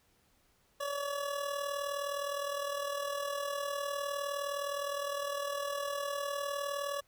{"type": "tone with amplitude modulation", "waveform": "25% pulse", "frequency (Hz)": 568, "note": "C#5", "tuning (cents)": 42, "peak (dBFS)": -28, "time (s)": [0.8, 7.01], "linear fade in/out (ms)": 10, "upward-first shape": "sine", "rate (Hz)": 39.6, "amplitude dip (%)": 55, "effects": ["pink hiss -70 dBFS RMS until 7.07 s"]}